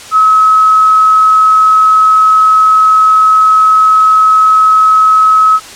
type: tone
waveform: sine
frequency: 1284 Hz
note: E6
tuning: 46 cents flat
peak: -3 dBFS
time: 0.11-5.6 s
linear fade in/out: 50 ms
effects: white hiss -29 dBFS RMS until 5.75 s + low-pass 8000 Hz 12 dB/octave